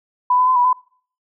sine tone with pitch steps, 994 / 1006 / 1022 / 978 / 1009 Hz, B5 / B5 / C6 / B5 / B5, +11 / +32 / -41 / -17 / +37 cents, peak -12 dBFS, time 0.3-0.73 s, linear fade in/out 5 ms, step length 86 ms, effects noise-tail reverb RT60 0.5 s tail -23 dB re dry

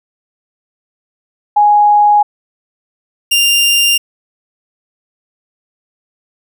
sine / sawtooth tone pair in turn, 830.6 / 2794 Hz, G#5 / F7, 0 / 0 cents, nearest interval octave + major sixth, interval 2100 cents, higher second, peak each -5 dBFS, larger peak neither, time 1.56-2.23 / 3.31-3.98 s, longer neither, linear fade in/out 10 ms, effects none

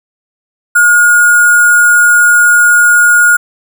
sine tone with sample-and-hold, 1432 Hz, F6, 43 cents sharp, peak -3 dBFS, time 0.75-3.37 s, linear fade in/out 10 ms, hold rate 8820 Hz, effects none

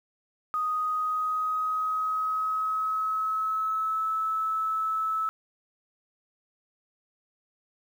sine tone with pitch glide, 1244.5 to 1303.4 Hz, D#6 to E6, 0 to -20 cents, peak -25 dBFS, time 0.54-5.29 s, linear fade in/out 0 ms, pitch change +80 cents, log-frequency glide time 0.65-4.08 s, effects 9-bit

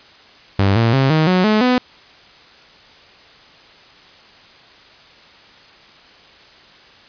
sawtooth tone with pitch steps, 98.3 / 114.89 / 134.28 / 156.95 / 183.43 / 214.4 / 250.6 Hz, G2 / A#2 / C3 / D#3 / F#3 / A3 / B3, +5 / -25 / +45 / +15 / -15 / -45 / +25 cents, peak -8 dBFS, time 0.59-1.78 s, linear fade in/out 0 ms, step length 170 ms, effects white hiss -45 dBFS RMS until 7.08 s + resampled to 11025 Hz

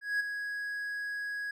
triangle tone with ADSR envelope, 1661.2 Hz, G#6, in tune, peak -24 dBFS, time 0.01-1.51 s, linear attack 190 ms, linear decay 13 ms, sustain -8 dB, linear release 4 ms, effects none

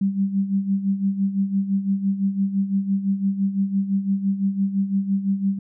sine tone with tremolo, 196 Hz, G3, in tune, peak -16 dBFS, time 0.01-5.59 s, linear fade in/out 5 ms, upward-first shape sine, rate 5.9 Hz, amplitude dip 70%, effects none

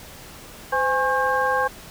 sine tone cluster, 514 / 823 / 1085 / 1598 Hz, C5 / G#5 / C#6 / G6, -31 / -16 / -37 / +33 cents, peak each -24 dBFS, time 0.72-1.68 s, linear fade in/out 10 ms, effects pink hiss -42 dBFS RMS until 1.9 s

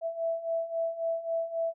sine beating tone pair, 659.3 / 663 Hz, E5 / E5, 0 / +10 cents, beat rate 3.7 Hz, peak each -34 / -30 dBFS, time 0.01-1.74 s, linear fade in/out 50 ms, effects none

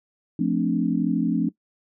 sine chord, D minor seventh, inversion first, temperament equal with one note detuned, 174.61 / 218.9 / 261.6 / 293.7 Hz, F3 / A3 / C4 / D4, 0 / -9 / 0 / 0 cents, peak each -25 dBFS, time 0.39-1.49 s, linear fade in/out 5 ms, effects noise-tail reverb RT60 0.1 s tail -18 dB re dry

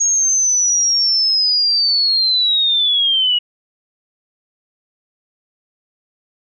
sine linear sweep, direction down, 6600 to 2886 Hz, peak -12 dBFS, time 0-3.39 s, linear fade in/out 10 ms, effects none

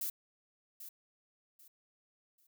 violet noise with echo, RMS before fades -37 dBFS, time 0.01-0.1 s, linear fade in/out 5 ms, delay 790 ms, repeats 3, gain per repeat -11 dB, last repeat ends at 2.47 s, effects none

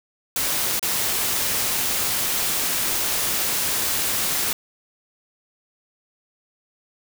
white noise with dropouts, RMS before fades -23 dBFS, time 0.36-4.53 s, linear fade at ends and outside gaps 2 ms, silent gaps 0.795-0.827 s, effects none

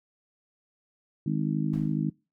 harmonic tone, 52 Hz, G#1, 3 cents sharp, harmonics 3 / 4 / 5 / 6, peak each -28 / -30 / -32 / -34 dBFS, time 1.26-2.1 s, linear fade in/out 5 ms
brown noise with exponential decay, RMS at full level -38 dBFS, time 1.73-2.12 s, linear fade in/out 5 ms, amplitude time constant 84 ms
effects noise-tail reverb RT60 0.3 s tail -25 dB re dry

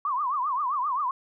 sine tone with vibrato, 1094 Hz, C#6, 23 cents flat, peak -24 dBFS, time 0.05-1.11 s, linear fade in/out 2 ms, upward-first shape triangle, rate 7.6 Hz, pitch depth 230 cents each way, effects none

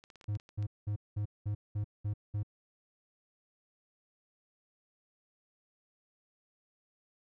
clicks, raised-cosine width 0.2 ms, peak -37 dBFS, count 9, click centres 0.039 / 0.102 / 0.157 / 0.212 / 0.242 / 0.353 / 0.399 / 0.491 / 0.626 s
triangle tone bursts, 103.83 Hz, G#2, in tune, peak -29 dBFS, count 8, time 0.28-2.432 s, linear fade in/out 10 ms, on 94 ms, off 200 ms
effects none

